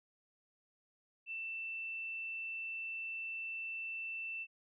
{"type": "tone", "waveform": "sine", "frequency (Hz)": 2670, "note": "E7", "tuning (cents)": 22, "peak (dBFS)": -39, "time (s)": [1.26, 4.47], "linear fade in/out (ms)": 50, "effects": []}